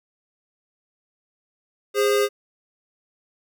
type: tone pair together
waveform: square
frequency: 409.4 / 525 Hz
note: G#4 / C5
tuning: -25 / +6 cents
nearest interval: major third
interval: 431 cents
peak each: -19 / -24 dBFS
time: 1.94-2.29 s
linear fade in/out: 50 ms
effects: none